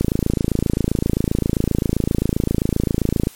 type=click train; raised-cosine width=3 ms; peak=-4 dBFS; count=91; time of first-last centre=0.01-3.271 s; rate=27.6 Hz; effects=white hiss -44 dBFS RMS until 3.35 s + MP3 64 kbps